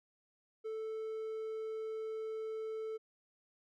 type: tone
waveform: triangle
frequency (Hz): 440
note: A4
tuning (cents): 0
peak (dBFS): -36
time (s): 0.64-2.98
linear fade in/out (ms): 20
effects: none